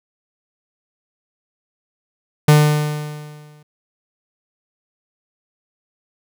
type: tone with exponential decay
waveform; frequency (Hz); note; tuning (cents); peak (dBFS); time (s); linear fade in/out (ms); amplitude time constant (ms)
45% pulse; 150; D3; +37; -6; 2.48-3.63; 5; 250
effects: none